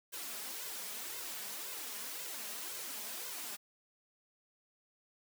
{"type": "noise with flanger", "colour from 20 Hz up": "white", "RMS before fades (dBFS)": -43, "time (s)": [0.12, 3.57], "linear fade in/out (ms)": 20, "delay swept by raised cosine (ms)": [1.9, 4.9], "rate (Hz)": 1.9, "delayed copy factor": 0.8, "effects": ["high-pass 200 Hz 12 dB/octave"]}